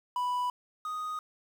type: tone pair in turn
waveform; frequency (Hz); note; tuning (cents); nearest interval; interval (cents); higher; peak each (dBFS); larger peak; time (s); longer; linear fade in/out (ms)
triangle; 988 / 1244.8; B5 / D#6; 0 / 0; major third; 400; second; -26 / -31; first; 0.16-0.5 / 0.85-1.19; neither; 2
effects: 9-bit